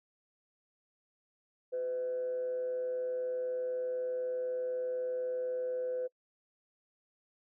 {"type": "tone with frequency modulation", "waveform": "sine", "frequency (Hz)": 504, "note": "B4", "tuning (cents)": 35, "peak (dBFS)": -31, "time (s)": [1.72, 6.08], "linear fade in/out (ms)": 20, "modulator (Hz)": 136, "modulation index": 0.22, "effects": ["noise-tail reverb RT60 0.1 s tail -26 dB re dry", "tanh soft clip ceiling -28 dBFS"]}